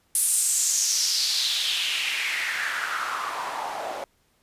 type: noise with band-pass filter sweep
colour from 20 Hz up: white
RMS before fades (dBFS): -26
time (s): 0.15-4.04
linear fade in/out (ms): 2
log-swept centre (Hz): 10000 to 630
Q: 3.7
effects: pink hiss -66 dBFS RMS until 4.42 s + resampled to 32000 Hz